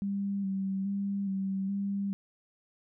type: tone with vibrato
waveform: sine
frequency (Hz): 196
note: G3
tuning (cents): 0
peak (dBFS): -29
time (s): 0.02-2.13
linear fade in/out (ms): 0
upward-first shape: square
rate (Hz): 1.2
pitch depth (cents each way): 26
effects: none